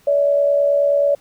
sine tone pair together, 571.6 / 641 Hz, D5 / E5, -47 / -49 cents, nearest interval major second, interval 198 cents, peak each -13 / -22 dBFS, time 0.07-1.15 s, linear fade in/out 5 ms, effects pink hiss -54 dBFS RMS until 1.2 s

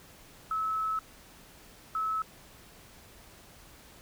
sine tone bursts at uneven times, 1298 Hz, E6, 27 cents flat, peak -28 dBFS, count 2, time 0.51-0.99 / 1.95-2.22 s, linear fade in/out 2 ms, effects pink hiss -54 dBFS RMS until 4.01 s

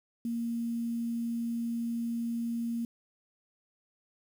sine tone with quantisation, 233.1 Hz, A#3, in tune, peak -30 dBFS, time 0.25-2.85 s, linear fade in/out 2 ms, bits 9, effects none

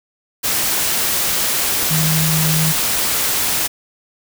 sine tone in noise, 157.9 Hz, D#3, 26 cents sharp, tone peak -16 dBFS, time 1.9-2.73 s, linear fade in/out 20 ms, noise white, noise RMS -18 dBFS, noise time 0.43-3.68 s, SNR -1 dB, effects none

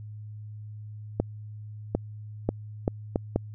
accelerating click train, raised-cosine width 2 ms, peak -10 dBFS, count 6, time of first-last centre 1.2-3.36 s, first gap 750 ms, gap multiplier 0.72, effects added 106 Hz sine -38 dBFS peak until 3.54 s

